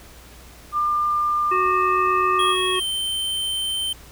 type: tone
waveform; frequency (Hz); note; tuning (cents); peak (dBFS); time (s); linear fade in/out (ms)
sine; 1198; D6; +34; -18; 0.72-2.56; 50
type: harmonic tone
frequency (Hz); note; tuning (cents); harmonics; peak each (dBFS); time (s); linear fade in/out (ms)
370; F#4; 0; 1 / 3 / 5 / 7; -24 / -25 / -31 / -29; 1.51-2.8; 10
type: tone with pitch glide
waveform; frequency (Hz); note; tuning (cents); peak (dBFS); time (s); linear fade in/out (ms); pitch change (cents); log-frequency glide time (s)
square; 3289 to 3104; G#7 to G7; -18 to -18; -23; 2.39-3.93; 5; -100; 2.73-2.83
effects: added 60 Hz sine -46 dBFS peak until 4.11 s + pink hiss -46 dBFS RMS until 4.11 s